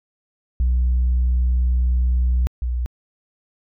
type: tone pair in turn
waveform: sine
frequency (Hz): 61.9 / 60.91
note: B1 / B1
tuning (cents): +5 / -23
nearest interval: unison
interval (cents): 28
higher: first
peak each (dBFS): -13 / -19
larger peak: first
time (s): 0.6-2.47 / 2.62-2.86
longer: first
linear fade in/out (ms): 0
effects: tanh soft clip ceiling -13 dBFS